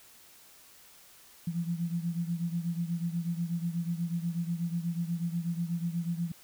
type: beating tone pair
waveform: sine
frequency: 168.2 / 176.4 Hz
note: E3 / F3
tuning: +35 / +18 cents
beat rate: 8.2 Hz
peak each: -31 / -35 dBFS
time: 1.47-6.32 s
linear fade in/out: 5 ms
effects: white hiss -56 dBFS RMS until 6.43 s